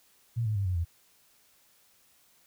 sine tone with pitch steps, 116.54 / 107.49 / 99.14 / 91.44 / 84.33 Hz, A#2 / A2 / G2 / F#2 / E2, 0 / -40 / +20 / -20 / +40 cents, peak -26 dBFS, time 0.36-0.85 s, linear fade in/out 20 ms, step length 98 ms, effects white hiss -64 dBFS RMS until 2.46 s

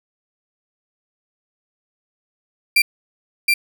35% pulse tone with echo, 2365 Hz, D7, 12 cents sharp, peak -9 dBFS, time 2.76-2.82 s, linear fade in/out 5 ms, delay 720 ms, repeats 1, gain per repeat -2 dB, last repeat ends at 3.54 s, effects none

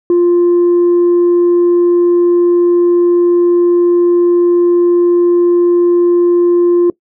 sine tone, 349.2 Hz, F4, in tune, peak -4 dBFS, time 0.1-6.9 s, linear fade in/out 2 ms, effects noise-tail reverb RT60 0.1 s tail -22 dB re dry + tanh soft clip ceiling -5 dBFS

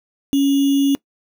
sine tone with sample-and-hold, 277.9 Hz, C#4, 4 cents sharp, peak -12 dBFS, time 0.33-0.95 s, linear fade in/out 0 ms, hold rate 3150 Hz, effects noise-tail reverb RT60 0.1 s tail -22 dB re dry

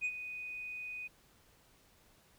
sine tone with ADSR envelope, 2488 Hz, D#7, 1 cent flat, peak -28 dBFS, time 0.01-1.08 s, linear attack 40 ms, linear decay 58 ms, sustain -12 dB, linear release 15 ms, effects tanh soft clip ceiling -30 dBFS + pink hiss -66 dBFS RMS until 2.38 s

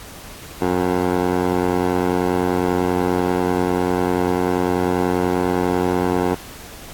15% pulse tone with band-pass filter, 90.2 Hz, F#2, 44 cents flat, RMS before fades -19 dBFS, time 0.61-6.35 s, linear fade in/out 10 ms, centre 560 Hz, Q 1.3, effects pink hiss -38 dBFS RMS until 6.93 s + AAC 64 kbps

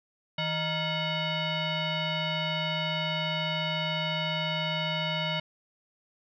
sine tone with frequency modulation, 1396.9 Hz, F6, in tune, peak -27 dBFS, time 0.38-5.4 s, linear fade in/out 5 ms, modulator 779 Hz, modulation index 2.9, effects none

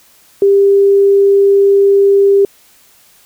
sine tone, 397.3 Hz, G4, 23 cents sharp, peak -5 dBFS, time 0.42-2.45 s, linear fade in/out 2 ms, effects white hiss -47 dBFS RMS until 3.25 s

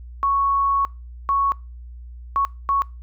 sine tone bursts at uneven times, 1109 Hz, C#6, in tune, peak -16 dBFS, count 4, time 0.23-0.85 / 1.29-1.52 / 2.36-2.45 / 2.69-2.82 s, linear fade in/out 0 ms, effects noise-tail reverb RT60 0.3 s tail -24 dB re dry + added 60 Hz sine -35 dBFS peak until 3.02 s

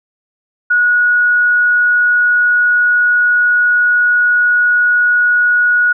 sine tone, 1457 Hz, F#6, 27 cents flat, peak -8 dBFS, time 0.7-5.93 s, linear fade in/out 10 ms, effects none

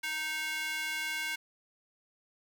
square tone with high-pass filter, 311.1 Hz, D#4, in tune, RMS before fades -35 dBFS, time 0.03-1.36 s, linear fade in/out 10 ms, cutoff 1900 Hz, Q 2.6, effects 11-bit

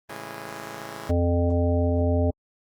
5% pulse chord, A major seventh, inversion none, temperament just, 110 / 137.5 / 165 / 206.2 Hz, A2 / C#3 / E3 / G#3, 0 / -14 / +2 / -12 cents, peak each -31 dBFS, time 0.09-1.11 s, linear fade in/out 5 ms
harmonic tone, 86.6 Hz, F2, 14 cents flat, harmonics 1 / 3 / 5 / 7 / 9, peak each -21 / -26 / -29 / -27 / -36 dBFS, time 1.09-2.31 s, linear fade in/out 10 ms
effects Opus 32 kbps

